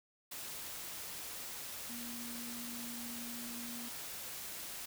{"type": "tone in noise", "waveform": "sine", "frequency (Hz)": 237.5, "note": "A#3", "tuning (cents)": 33, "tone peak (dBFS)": -46, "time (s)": [1.89, 3.89], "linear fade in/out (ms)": 10, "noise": "white", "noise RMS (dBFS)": -45, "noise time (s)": [0.31, 4.86], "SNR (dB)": -4, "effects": []}